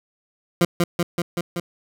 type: tone with echo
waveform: 20% pulse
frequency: 172.7 Hz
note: F3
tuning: 19 cents flat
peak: -9 dBFS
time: 0.61-0.65 s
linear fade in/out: 2 ms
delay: 190 ms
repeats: 5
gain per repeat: -2 dB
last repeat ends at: 1.6 s
effects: none